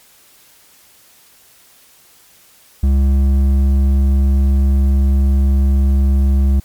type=tone with hard clipping; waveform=sine; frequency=68 Hz; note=C#2; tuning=33 cents flat; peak=-11 dBFS; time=2.83-6.6 s; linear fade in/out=5 ms; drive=7 dB; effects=white hiss -48 dBFS RMS until 6.64 s + MP3 96 kbps